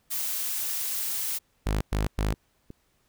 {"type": "noise", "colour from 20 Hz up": "blue", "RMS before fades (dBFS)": -30, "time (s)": [0.1, 1.39], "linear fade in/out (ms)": 20}
{"type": "tone bursts", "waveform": "sawtooth", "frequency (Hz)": 51.8, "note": "G#1", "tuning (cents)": -4, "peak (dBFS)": -20, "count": 3, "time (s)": [1.66, 2.33], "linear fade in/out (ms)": 5, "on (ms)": 150, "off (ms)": 110}
{"type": "clicks", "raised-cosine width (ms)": 3, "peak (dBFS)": -28, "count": 2, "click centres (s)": [2.339, 2.704]}
{"effects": ["pink hiss -69 dBFS RMS until 3.08 s"]}